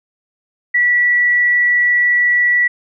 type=tone; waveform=sine; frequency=1949 Hz; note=B6; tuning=23 cents flat; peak=-10 dBFS; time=0.74-2.68 s; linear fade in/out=10 ms; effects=none